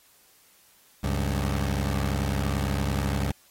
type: tone pair together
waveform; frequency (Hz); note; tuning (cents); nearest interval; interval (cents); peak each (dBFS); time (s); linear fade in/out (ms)
20% pulse; 69 / 97.58; C#2 / G2; -7 / -7; tritone; 600; -21 / -25; 1.03-3.32; 10
effects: white hiss -59 dBFS RMS until 3.5 s + AAC 48 kbps